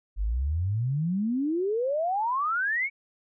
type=exponential sweep; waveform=sine; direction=up; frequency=46.36 to 2287 Hz; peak=-24 dBFS; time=0.16-2.9 s; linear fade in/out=50 ms; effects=none